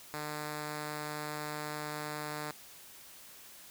5% pulse tone, 150.4 Hz, D3, 42 cents sharp, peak -26 dBFS, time 0.14-2.51 s, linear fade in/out 0 ms, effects white hiss -53 dBFS RMS until 3.7 s

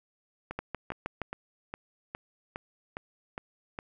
two click trains, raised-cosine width 0.5 ms, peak -18 / -21 dBFS, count 5 / 9, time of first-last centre 0.59-1.217 / 0.51-3.789 s, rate 6.38 / 2.44 Hz, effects none

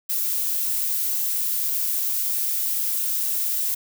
violet noise, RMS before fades -24 dBFS, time 0.09-3.75 s, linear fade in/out 10 ms, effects none

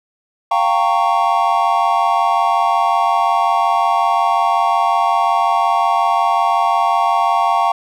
triangle chord, G half-diminished seventh, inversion third, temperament equal with one note detuned, 698.5 / 784 / 919.5 / 1108.7 Hz, F5 / G5 / Bb5 / Db6, 0 / 0 / -24 / 0 cents, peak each -16 dBFS, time 0.51-7.72 s, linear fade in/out 5 ms, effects none

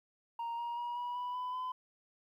sine tone with pitch steps, 932.3 / 945.3 / 958.5 / 971.9 / 985.5 / 999.2 / 1013.2 Hz, A#5 / A#5 / A#5 / B5 / B5 / B5 / B5, 0 / +24 / +48 / -28 / -4 / +20 / +44 cents, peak -33 dBFS, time 0.39-1.72 s, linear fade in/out 5 ms, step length 190 ms, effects tanh soft clip ceiling -35 dBFS + 12-bit

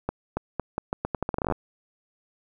accelerating click train, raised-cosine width 1 ms, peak -12 dBFS, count 18, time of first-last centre 0.09-1.523 s, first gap 280 ms, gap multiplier 0.81, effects 9-bit

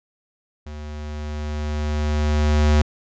square tone with level ramp, 75 Hz, D2, 37 cents sharp, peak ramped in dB -33 to -13 dBFS, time 0.66-2.82 s, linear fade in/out 5 ms, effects resampled to 16000 Hz

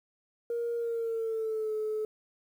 sine tone with pitch glide, 470 to 431 Hz, A#4 to A4, +14 to -36 cents, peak -28 dBFS, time 0.5-2.05 s, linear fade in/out 2 ms, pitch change -150 cents, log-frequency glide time 0.76-1.73 s, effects tanh soft clip ceiling -26 dBFS + 10-bit

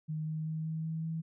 sine tone with pitch steps, 155.56 / 156.82 / 158.1 / 159.38 / 160.67 / 161.98 Hz, D#3 / D#3 / D#3 / D#3 / E3 / E3, 0 / +14 / +28 / +42 / -44 / -30 cents, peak -33 dBFS, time 0.08-1.22 s, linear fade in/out 20 ms, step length 190 ms, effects none

